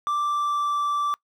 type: tone with pitch glide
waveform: triangle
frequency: 1174.7 to 1166.6 Hz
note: D6 to D6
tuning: 0 to -12 cents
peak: -20 dBFS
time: 0.07-1.14 s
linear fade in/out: 0 ms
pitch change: -12 cents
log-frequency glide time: 0.22-0.8 s
effects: noise-tail reverb RT60 0.1 s tail -23 dB re dry